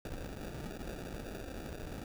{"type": "noise with sample-and-hold", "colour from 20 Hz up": "pink", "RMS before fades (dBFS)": -43, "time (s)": [0.05, 2.04], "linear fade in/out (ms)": 2, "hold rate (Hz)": 1050, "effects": []}